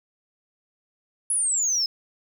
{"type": "exponential sweep", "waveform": "sine", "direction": "down", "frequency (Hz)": [10548, 5100], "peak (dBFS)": -19, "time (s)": [1.3, 1.86], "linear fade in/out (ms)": 2, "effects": ["tanh soft clip ceiling -18 dBFS", "10-bit"]}